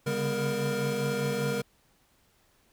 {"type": "tone cluster", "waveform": "square", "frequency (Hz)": [139, 144, 200.6, 244.9, 469], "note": ["C#3", "D3", "G3", "B3", "A#4"], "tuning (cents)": [5, -34, 40, -14, 11], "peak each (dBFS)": [-35, -37, -35, -39, -31], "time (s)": [0.06, 1.62], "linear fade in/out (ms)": 10, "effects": ["pink hiss -66 dBFS RMS until 2.72 s"]}